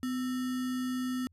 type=tone with sample-and-hold; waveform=sine; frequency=253.2 Hz; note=B3; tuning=43 cents sharp; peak=-30 dBFS; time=0.03-1.27 s; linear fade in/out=0 ms; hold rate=1575 Hz; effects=added 86 Hz sine -61 dBFS peak until 1.32 s + resampled to 32000 Hz